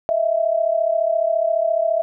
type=tone pair together; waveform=sine; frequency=634.5 / 669 Hz; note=D#5 / E5; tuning=+34 / +25 cents; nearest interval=minor second; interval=91 cents; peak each=-20 / -18 dBFS; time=0.09-2.02 s; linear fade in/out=0 ms; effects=none